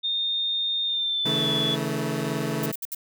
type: tone with pitch glide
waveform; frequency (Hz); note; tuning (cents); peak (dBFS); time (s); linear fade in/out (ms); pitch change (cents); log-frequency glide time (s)
sine; 3653 to 3428; A#7 to A7; -36 to -46; -23; 0.03-1.76; 20; -110; 0.85-1.5
type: chord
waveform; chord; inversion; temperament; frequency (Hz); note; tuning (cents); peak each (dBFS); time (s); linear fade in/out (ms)
20% pulse; A major; first; equal with one note detuned; 138.59 / 161.05 / 220; C#3 / E3 / A3; 0 / -40 / 0; -25; 1.25-2.72; 10
type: noise bursts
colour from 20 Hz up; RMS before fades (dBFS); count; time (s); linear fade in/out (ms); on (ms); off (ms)
violet; -31; 4; 2.63-2.948; 2; 30; 66
effects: none